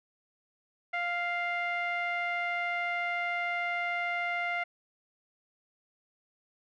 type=tone with low-pass filter; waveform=sawtooth; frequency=698.5 Hz; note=F5; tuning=in tune; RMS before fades=-32 dBFS; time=0.93-4.64 s; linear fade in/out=10 ms; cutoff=2100 Hz; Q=4.1; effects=none